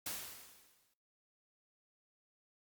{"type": "noise with exponential decay", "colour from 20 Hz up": "white", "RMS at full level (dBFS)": -39, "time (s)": [0.06, 0.94], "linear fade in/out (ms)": 5, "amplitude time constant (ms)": 190, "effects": ["noise-tail reverb RT60 0.8 s tail -24 dB re dry", "Opus 48 kbps"]}